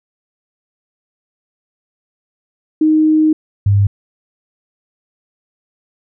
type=tone pair in turn; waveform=sine; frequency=311.1 / 100.51 Hz; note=D#4 / G2; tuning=0 / +44 cents; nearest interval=octave + minor sixth; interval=1956 cents; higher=first; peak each=-8 dBFS; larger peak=neither; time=2.81-3.33 / 3.66-3.87 s; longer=first; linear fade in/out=5 ms; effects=none